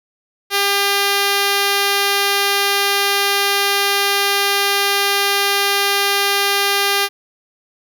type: tone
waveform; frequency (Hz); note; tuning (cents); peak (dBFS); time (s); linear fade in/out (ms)
5% pulse; 400; G4; +35; -3; 0.5-7.09; 50
effects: none